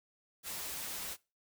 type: noise with comb filter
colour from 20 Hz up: white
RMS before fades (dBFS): -41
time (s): 0.43-1.17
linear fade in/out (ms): 50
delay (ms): 8.4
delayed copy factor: -0.55
effects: noise-tail reverb RT60 0.3 s tail -23 dB re dry